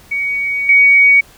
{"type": "tone with level steps", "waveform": "sine", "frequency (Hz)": 2248, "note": "C#7", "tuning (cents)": 24, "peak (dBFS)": [-15, -5], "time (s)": [0.11, 1.21], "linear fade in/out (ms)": 10, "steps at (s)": 0.69, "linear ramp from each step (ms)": 2, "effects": ["pink hiss -44 dBFS RMS until 1.37 s"]}